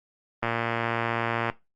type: click train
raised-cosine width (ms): 0.5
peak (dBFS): -11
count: 125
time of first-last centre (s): 0.43-1.499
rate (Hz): 116
effects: noise-tail reverb RT60 0.2 s tail -18 dB re dry + Opus 24 kbps